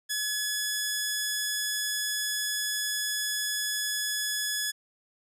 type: tone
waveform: 10% pulse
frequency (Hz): 1699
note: G#6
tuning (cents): +39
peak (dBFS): -19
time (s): 0.09-4.72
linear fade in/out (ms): 20
effects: none